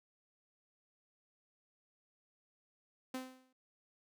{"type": "tone with exponential decay", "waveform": "sawtooth", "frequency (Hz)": 258.2, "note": "C4", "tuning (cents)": -23, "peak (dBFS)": -33, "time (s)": [3.14, 3.53], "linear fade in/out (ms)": 5, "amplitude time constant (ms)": 84, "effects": []}